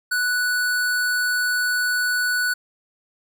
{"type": "tone", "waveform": "square", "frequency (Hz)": 1480, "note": "F#6", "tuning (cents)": 0, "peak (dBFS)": -20, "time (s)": [0.11, 2.54], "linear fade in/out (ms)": 10, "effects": []}